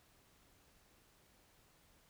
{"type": "silence", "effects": ["pink hiss -69 dBFS RMS until 2.09 s"]}